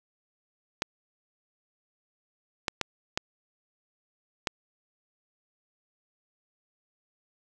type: clicks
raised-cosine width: 0.2 ms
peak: -9 dBFS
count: 5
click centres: 0.821 / 2.682 / 2.813 / 3.175 / 4.472 s
effects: none